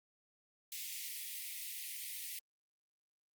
white high-pass noise, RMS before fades -44 dBFS, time 0.72-2.39 s, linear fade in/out 2 ms, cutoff 1900 Hz, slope 96 dB/octave, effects Opus 48 kbps

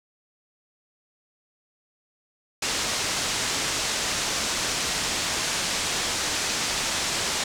white low-pass noise, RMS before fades -27 dBFS, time 2.62-7.44 s, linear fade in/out 5 ms, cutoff 7500 Hz, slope 24 dB/octave, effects none

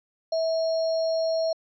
sine tone with sample-and-hold, 650 Hz, E5, 24 cents flat, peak -22 dBFS, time 0.32-1.53 s, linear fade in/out 5 ms, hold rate 4900 Hz, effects resampled to 16000 Hz

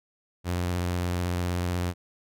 sawtooth tone with vibrato, 88.6 Hz, F2, 25 cents sharp, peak -22 dBFS, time 0.44-1.94 s, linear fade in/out 50 ms, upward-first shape sine, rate 16 Hz, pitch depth 24 cents each way, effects none

